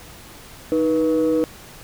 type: tone pair together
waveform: sine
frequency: 312.7 / 486.3 Hz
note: D#4 / B4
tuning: +9 / -27 cents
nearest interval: minor sixth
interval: 764 cents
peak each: -17 dBFS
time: 0.72-1.44 s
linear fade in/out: 0 ms
effects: tanh soft clip ceiling -12 dBFS + pink hiss -42 dBFS RMS until 1.83 s